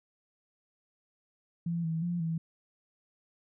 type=tone with pitch steps; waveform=sine; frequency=169.4 / 162.3 / 173.9 / 163.5 Hz; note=E3 / E3 / F3 / E3; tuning=+48 / -27 / -7 / -14 cents; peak=-29 dBFS; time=1.66-2.38 s; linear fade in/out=5 ms; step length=180 ms; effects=none